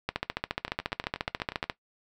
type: two click trains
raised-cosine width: 0.3 ms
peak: -20 / -12 dBFS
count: 9 / 24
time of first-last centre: 0.68-1.64 / 0.09-1.698 s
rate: 8.33 / 14.3 Hz
effects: noise-tail reverb RT60 0.1 s tail -17 dB re dry